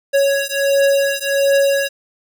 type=beating tone pair; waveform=square; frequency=554.4 / 555.8 Hz; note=C#5 / C#5; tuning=0 / +4 cents; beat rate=1.4 Hz; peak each=-17 dBFS; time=0.13-1.89 s; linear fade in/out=20 ms; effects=none